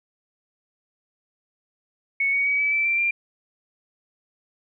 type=tone with pitch steps; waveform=sine; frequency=2214 / 2241 / 2268 / 2296 / 2324 / 2352 / 2381 Hz; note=C#7 / C#7 / C#7 / D7 / D7 / D7 / D7; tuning=-3 / +18 / +39 / -40 / -19 / +2 / +23 cents; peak=-19 dBFS; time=2.2-3.11 s; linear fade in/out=5 ms; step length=130 ms; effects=none